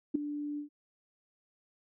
sine tone with ADSR envelope, 293.3 Hz, D4, 2 cents flat, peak -21 dBFS, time 0.14-0.69 s, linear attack 13 ms, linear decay 5 ms, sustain -13 dB, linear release 110 ms, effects none

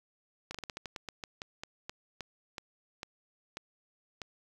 slowing click train, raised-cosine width 0.2 ms, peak -22 dBFS, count 18, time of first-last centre 0.51-4.218 s, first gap 35 ms, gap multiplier 1.2, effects 8-bit

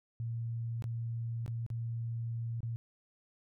sine tone with dropouts, 115.8 Hz, A#2, 11 cents flat, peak -34 dBFS, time 0.2-2.76 s, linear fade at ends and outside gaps 0 ms, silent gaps 0.823-0.841 / 1.462-1.479 / 1.664-1.702 / 2.605-2.631 s, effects none

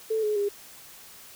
sine tone with pitch steps, 440.8 / 423.1 / 406.1 Hz, A4 / G#4 / G#4, +3 / +32 / -39 cents, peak -23 dBFS, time 0.1-0.49 s, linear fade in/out 10 ms, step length 130 ms, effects white hiss -48 dBFS RMS until 1.35 s

